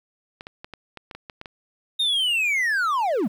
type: clicks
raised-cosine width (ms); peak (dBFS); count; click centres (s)
0.3; -21; 10; 0.409 / 0.469 / 0.645 / 0.737 / 0.973 / 1.112 / 1.15 / 1.298 / 1.414 / 1.458
type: linear sweep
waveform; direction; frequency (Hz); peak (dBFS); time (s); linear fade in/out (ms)
triangle; down; 3729 to 172.5; -18; 1.99-3.28; 10
effects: 9-bit